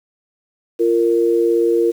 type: tone pair together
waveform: sine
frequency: 344.9 / 462.8 Hz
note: F4 / A#4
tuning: -22 / -13 cents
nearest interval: perfect fourth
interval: 509 cents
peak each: -15 dBFS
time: 0.79-1.92 s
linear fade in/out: 20 ms
effects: 7-bit